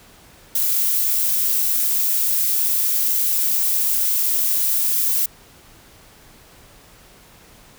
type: noise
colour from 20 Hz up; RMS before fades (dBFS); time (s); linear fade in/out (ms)
violet; -19; 0.55-5.26; 5
effects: pink hiss -48 dBFS RMS until 7.78 s